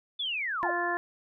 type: linear sweep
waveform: sine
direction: down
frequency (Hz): 3538 to 535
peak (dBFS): -29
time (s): 0.19-0.71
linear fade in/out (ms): 10
type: harmonic tone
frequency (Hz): 348.4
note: F4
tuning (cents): -4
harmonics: 1 / 2 / 3 / 4 / 5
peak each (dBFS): -34 / -33 / -33 / -39 / -31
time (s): 0.63-0.97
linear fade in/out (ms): 0
effects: none